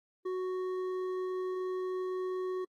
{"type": "tone with hard clipping", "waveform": "sine", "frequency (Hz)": 370, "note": "F#4", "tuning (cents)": 0, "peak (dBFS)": -34, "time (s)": [0.25, 2.65], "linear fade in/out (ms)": 10, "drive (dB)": 7, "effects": ["AAC 48 kbps"]}